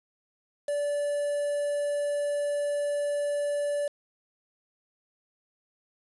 triangle tone with quantisation, 580 Hz, D5, 22 cents flat, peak -24 dBFS, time 0.68-3.88 s, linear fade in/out 5 ms, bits 7, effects resampled to 24000 Hz

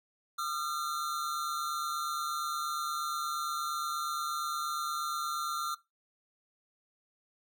square tone pair together, 1213 / 1361.5 Hz, D#6 / F6, -44 / -44 cents, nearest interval major second, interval 200 cents, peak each -37 / -35 dBFS, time 0.38-5.75 s, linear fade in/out 10 ms, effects noise-tail reverb RT60 0.2 s tail -17 dB re dry

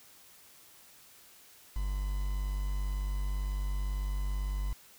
triangle tone with quantisation, 49 Hz, G1, in tune, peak -28 dBFS, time 1.76-4.73 s, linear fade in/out 0 ms, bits 8, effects white hiss -57 dBFS RMS until 4.98 s

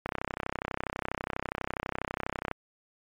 click train, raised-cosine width 0.5 ms, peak -15 dBFS, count 80, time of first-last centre 0.06-2.513 s, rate 32.2 Hz, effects MP3 96 kbps

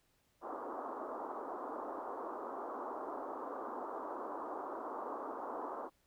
white band-pass noise, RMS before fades -43 dBFS, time 0.41-5.9 s, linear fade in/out 50 ms, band 260 to 1200 Hz, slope 48 dB/octave, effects pink hiss -75 dBFS RMS until 6.06 s

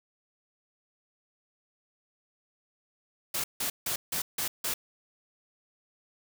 white noise bursts, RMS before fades -31 dBFS, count 6, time 3.34-4.74 s, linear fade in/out 5 ms, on 100 ms, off 160 ms, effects none

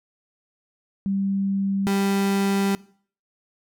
sine / 35% pulse tone pair in turn, 196 / 197.25 Hz, G3 / G3, 0 / +11 cents, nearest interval unison, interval 11 cents, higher second, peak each -21 / -18 dBFS, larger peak second, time 1.06-1.87 / 1.87-2.75 s, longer second, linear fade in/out 0 ms, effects noise-tail reverb RT60 0.5 s tail -21 dB re dry

